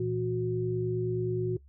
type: tone cluster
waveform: sine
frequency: 117.1 / 166.6 / 365.6 Hz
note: A#2 / E3 / F#4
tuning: +8 / +19 / -21 cents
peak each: -32 / -37 / -29 dBFS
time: 0-1.57 s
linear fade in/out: 5 ms
effects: noise-tail reverb RT60 0.1 s tail -19 dB re dry + added 69 Hz sine -52 dBFS peak until 1.68 s